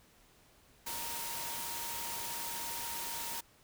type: tone in noise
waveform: sine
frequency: 932.3 Hz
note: A#5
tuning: in tune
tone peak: -45 dBFS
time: 0.86-3.41 s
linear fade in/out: 10 ms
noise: white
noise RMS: -40 dBFS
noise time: 0.86-3.41 s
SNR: -8 dB
effects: pink hiss -64 dBFS RMS until 3.63 s